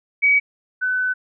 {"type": "tone pair in turn", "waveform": "sine", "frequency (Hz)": [2268, 1506.3], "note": ["C#7", "F#6"], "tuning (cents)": [39, 31], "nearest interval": "perfect fifth", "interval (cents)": 708, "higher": "first", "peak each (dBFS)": [-12, -18], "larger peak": "first", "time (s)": [[0.22, 0.4], [0.81, 1.14]], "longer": "second", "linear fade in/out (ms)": 20, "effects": []}